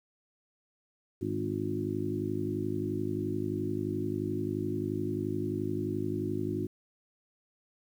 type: harmonic tone with a mistuned harmonic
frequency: 51.5 Hz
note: G#1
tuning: 14 cents flat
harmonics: 2 / 3 / 4 / 5 / 6 / 7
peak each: -37 / -41 / -40 / -38 / -35 / -35 dBFS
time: 1.21-6.67 s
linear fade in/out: 10 ms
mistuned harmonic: 3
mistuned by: +30 cents
effects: 10-bit